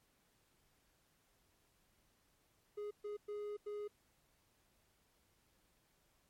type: tone bursts at uneven times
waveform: triangle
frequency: 415.3 Hz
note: G#4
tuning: in tune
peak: -39 dBFS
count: 4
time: 2.77-2.91 / 3.04-3.17 / 3.28-3.57 / 3.66-3.88 s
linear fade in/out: 10 ms
effects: pink hiss -75 dBFS RMS until 6.29 s + MP3 64 kbps